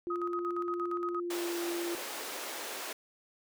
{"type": "tone with pitch glide", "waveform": "sine", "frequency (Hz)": [349.2, 343.6], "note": ["F4", "F4"], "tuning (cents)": [0, -28], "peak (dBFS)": -33, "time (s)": [0.07, 1.95], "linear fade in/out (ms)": 0, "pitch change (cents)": -28, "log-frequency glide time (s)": [1.21, 1.56]}
{"type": "tone with tremolo", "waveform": "sine", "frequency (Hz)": 1259, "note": "D#6", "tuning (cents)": 20, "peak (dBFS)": -33, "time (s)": [0.1, 1.2], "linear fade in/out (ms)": 5, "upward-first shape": "square", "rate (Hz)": 8.6, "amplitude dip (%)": 70}
{"type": "high-pass noise", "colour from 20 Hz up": "pink", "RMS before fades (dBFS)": -40, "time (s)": [1.3, 2.93], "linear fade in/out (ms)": 5, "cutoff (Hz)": 350, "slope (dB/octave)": 24}
{"effects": []}